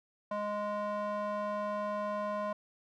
square tone with band-pass filter, 207.8 Hz, G#3, 1 cent sharp, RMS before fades -35 dBFS, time 0.31-2.53 s, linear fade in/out 5 ms, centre 830 Hz, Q 8, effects none

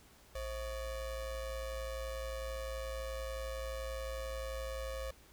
square ring-modulated tone, 293.7 Hz, D4, in tune, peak -36 dBFS, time 0.35-5.11 s, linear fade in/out 5 ms, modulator 238 Hz, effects added 60 Hz sine -66 dBFS peak until 5.32 s + pink hiss -62 dBFS RMS until 5.32 s

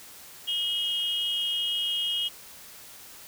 sine tone pair together, 2890 / 3244 Hz, F#7 / G#7, -41 / -41 cents, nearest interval major second, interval 200 cents, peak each -27 dBFS, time 0.47-2.29 s, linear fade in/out 20 ms, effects tanh soft clip ceiling -21 dBFS + white hiss -47 dBFS RMS until 3.27 s

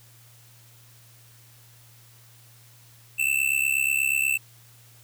square tone with amplitude modulation, 2658 Hz, E7, 14 cents sharp, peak -18 dBFS, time 3.18-4.38 s, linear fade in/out 20 ms, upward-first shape sine, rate 68.3 Hz, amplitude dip 90%, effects added 117 Hz sine -53 dBFS peak until 5.03 s + white hiss -55 dBFS RMS until 5.03 s

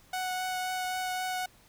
sawtooth tone with vibrato, 739 Hz, F#5, 2 cents flat, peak -27 dBFS, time 0.13-1.46 s, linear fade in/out 5 ms, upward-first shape triangle, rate 3.8 Hz, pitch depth 10 cents each way, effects pink hiss -60 dBFS RMS until 1.68 s

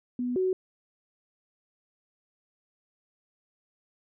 sine tone pair in turn, 246.9 / 372.8 Hz, B3 / F#4, 0 / +13 cents, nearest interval perfect fifth, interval 713 cents, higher second, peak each -27 / -23 dBFS, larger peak second, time 0.19-0.36 / 0.36-0.53 s, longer neither, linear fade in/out 2 ms, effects none

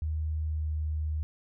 sine tone with pitch glide, 77.78 to 77.02 Hz, D#2 to D#2, 0 to -17 cents, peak -28 dBFS, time 0.02-1.23 s, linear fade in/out 0 ms, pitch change -17 cents, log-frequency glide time 0.46-0.68 s, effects none

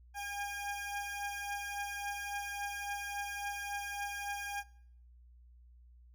20% pulse beating tone pair, 809 / 812.6 Hz, G#5 / G#5, -46 / -38 cents, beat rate 3.6 Hz, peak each -34 / -38 dBFS, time 0.14-4.64 s, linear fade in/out 50 ms, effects noise-tail reverb RT60 0.7 s tail -24 dB re dry + added 60 Hz sine -56 dBFS peak until 6.14 s

